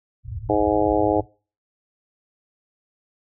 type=low-pass noise; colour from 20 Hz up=white; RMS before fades=-29 dBFS; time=0.23-1.26 s; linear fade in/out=50 ms; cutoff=120 Hz; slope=96 dB/octave
type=harmonic tone; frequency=104.8 Hz; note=G#2; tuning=16 cents sharp; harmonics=3 / 4 / 5 / 6 / 7 / 8; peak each=-22 / -23 / -24 / -25 / -25 / -26 dBFS; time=0.49-1.21 s; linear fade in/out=10 ms
effects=noise-tail reverb RT60 0.4 s tail -26 dB re dry + high-pass 60 Hz 12 dB/octave